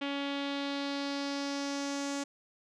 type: tone with low-pass filter sweep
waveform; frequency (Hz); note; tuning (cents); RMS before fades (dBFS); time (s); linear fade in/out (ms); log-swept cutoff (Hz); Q
sawtooth; 280.9; C#4; +23; -35; 0.01-2.24; 10; 3100 to 7000; 2.9
effects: none